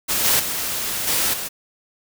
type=noise with level steps; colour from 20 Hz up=white; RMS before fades=-21 / -17 / -25 / -20 / -28 dBFS; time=0.08-1.49 s; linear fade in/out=20 ms; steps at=0.24 / 0.39 / 1.07 / 1.33 s; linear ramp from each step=10 ms; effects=none